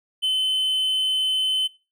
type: tone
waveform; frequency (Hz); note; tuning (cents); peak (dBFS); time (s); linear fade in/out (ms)
triangle; 3051; G7; -48; -18; 0.22-1.68; 20
effects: noise-tail reverb RT60 0.3 s tail -20 dB re dry